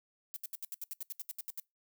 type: noise bursts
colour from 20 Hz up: violet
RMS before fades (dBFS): -40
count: 14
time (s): 0.34-1.598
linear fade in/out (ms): 0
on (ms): 23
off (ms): 72
effects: noise-tail reverb RT60 0.2 s tail -24 dB re dry